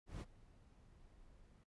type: noise with ADSR envelope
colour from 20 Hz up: brown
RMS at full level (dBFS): -43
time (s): 0.06-1.64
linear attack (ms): 150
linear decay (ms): 39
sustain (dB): -21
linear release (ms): 10
effects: noise-tail reverb RT60 0.1 s tail -20 dB re dry + resampled to 24000 Hz